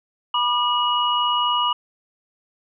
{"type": "tone cluster", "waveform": "sine", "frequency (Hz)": [976, 1200, 2906], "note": ["B5", "D6", "F#7"], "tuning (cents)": [-21, 37, -32], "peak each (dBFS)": -22, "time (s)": [0.34, 1.73], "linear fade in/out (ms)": 5, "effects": []}